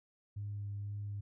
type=tone with vibrato; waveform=sine; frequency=102 Hz; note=G#2; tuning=31 cents flat; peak=-37 dBFS; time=0.36-1.21 s; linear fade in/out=10 ms; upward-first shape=sine; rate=2 Hz; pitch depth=12 cents each way; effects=tanh soft clip ceiling -33 dBFS